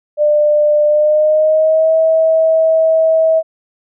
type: tone with pitch glide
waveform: sine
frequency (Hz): 597 to 643.6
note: D5 to E5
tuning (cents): +28 to -42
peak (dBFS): -8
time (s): 0.17-3.43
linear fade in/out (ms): 50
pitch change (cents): +130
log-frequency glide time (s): 0.87-1.94
effects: none